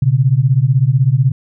sine beating tone pair, 123.2 / 139.2 Hz, B2 / C#3, -4 / +8 cents, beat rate 16 Hz, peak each -12 dBFS, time 0.02-1.32 s, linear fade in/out 5 ms, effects none

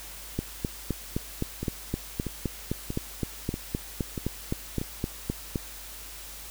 two click trains, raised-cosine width 3 ms, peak -18 / -14 dBFS, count 6 / 21, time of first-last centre 1.63-4.815 / 0.39-5.558 s, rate 1.57 / 3.87 Hz, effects added 50 Hz sine -47 dBFS peak until 6.5 s + white hiss -43 dBFS RMS until 6.5 s

